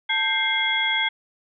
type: tone cluster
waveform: sine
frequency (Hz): 885 / 1574 / 2112 / 3327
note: A5 / G6 / C7 / G#7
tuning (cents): +10 / +7 / +16 / +2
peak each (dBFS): -29 / -28 / -23 / -24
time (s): 0.09-1.09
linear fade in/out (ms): 10
effects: none